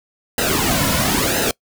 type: noise with flanger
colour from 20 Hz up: pink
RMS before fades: -18 dBFS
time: 0.38-1.51 s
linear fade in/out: 2 ms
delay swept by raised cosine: 0.87 to 2.57 ms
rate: 0.99 Hz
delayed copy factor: -0.75
effects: noise-tail reverb RT60 0.1 s tail -24 dB re dry